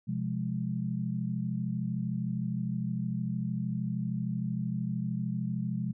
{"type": "chord", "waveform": "sine", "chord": "F minor", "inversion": "second", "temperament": "equal with one note detuned", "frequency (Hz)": [128.19, 174.61, 207.7], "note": ["C3", "F3", "Ab3"], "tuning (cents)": [-35, 0, 0], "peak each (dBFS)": -34, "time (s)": [0.07, 5.93], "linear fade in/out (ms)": 20, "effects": []}